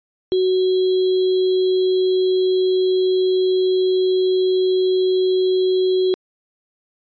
sine tone with sample-and-hold, 371.7 Hz, F#4, 8 cents sharp, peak -14 dBFS, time 0.32-6.14 s, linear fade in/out 0 ms, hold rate 3675 Hz, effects resampled to 11025 Hz

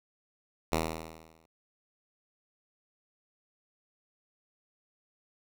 5% pulse tone with exponential decay, 80.6 Hz, E2, 38 cents flat, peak -14 dBFS, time 0.72-1.46 s, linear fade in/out 5 ms, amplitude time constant 160 ms, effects none

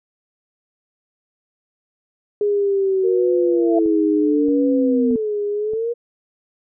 sine linear sweep, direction down, 415.3 to 246.6 Hz, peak -15 dBFS, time 2.41-5.16 s, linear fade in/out 2 ms
sine tone with vibrato, 452.7 Hz, A4, 49 cents sharp, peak -19 dBFS, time 3.03-5.94 s, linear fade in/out 20 ms, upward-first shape sine, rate 0.72 Hz, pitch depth 170 cents each way
sine tone with exponential growth, 672 Hz, E5, 33 cents sharp, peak -15 dBFS, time 3.45-3.79 s, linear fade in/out 5 ms, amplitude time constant 72 ms
click train, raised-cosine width 2 ms, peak -24 dBFS, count 4, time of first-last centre 3.86-5.735 s, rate 1.6 Hz
effects none

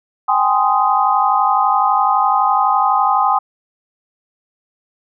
sine chord, Ab major seventh, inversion third, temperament just, 778.7 / 830.6 / 1038.3 / 1245.9 Hz, G5 / Ab5 / C6 / Eb6, -12 / 0 / -14 / +2 cents, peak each -17 dBFS, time 0.28-3.39 s, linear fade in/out 10 ms, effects none

